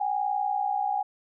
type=tone pair together; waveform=sine; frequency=759.6 / 820 Hz; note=F#5 / G#5; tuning=+45 / -22 cents; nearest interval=minor second; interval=133 cents; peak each=-29 / -26 dBFS; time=0-1.03 s; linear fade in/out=10 ms; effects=none